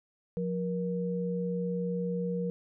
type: tone pair together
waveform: sine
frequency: 177.6 / 474.1 Hz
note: F3 / A#4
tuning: +29 / +29 cents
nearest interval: octave + perfect fourth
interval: 1700 cents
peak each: -31 / -33 dBFS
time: 0.37-2.5 s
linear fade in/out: 0 ms
effects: none